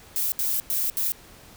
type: noise bursts at uneven times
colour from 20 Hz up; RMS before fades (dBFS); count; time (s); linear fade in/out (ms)
violet; -25; 4; 0.16-0.32 / 0.39-0.6 / 0.7-0.9 / 0.97-1.12; 0
effects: pink hiss -49 dBFS RMS until 1.56 s